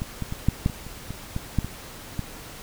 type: clicks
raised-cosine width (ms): 5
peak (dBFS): -16 / -16 / -17 / -6 / -8 / -22 / -25 / -20 / -15 / -8 / -18 / -14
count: 12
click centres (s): 0.019 / 0.223 / 0.324 / 0.486 / 0.661 / 0.698 / 0.866 / 1.106 / 1.364 / 1.587 / 1.646 / 2.193
effects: pink hiss -41 dBFS RMS until 2.62 s